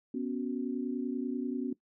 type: chord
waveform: sine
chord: B suspended second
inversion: none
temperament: equal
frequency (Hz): 246.9 / 277.2 / 370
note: B3 / C#4 / F#4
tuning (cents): 0 / 0 / 0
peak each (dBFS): -34 / -35 / -39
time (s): 0.14-1.73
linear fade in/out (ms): 5
effects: noise-tail reverb RT60 0.1 s tail -19 dB re dry